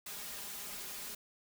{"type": "noise with comb filter", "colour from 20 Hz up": "white", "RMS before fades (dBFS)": -44, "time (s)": [0.06, 1.15], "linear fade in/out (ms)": 5, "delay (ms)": 4.9, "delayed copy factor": 0.8, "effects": []}